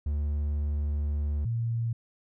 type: tone pair in turn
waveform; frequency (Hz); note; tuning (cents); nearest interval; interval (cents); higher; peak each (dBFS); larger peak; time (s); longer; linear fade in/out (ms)
triangle / sine; 73.42 / 115.74; D2 / A#2; 0 / -12; minor sixth; 788; second; -24 / -26; first; 0.06-1.45 / 1.45-1.93; first; 5
effects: none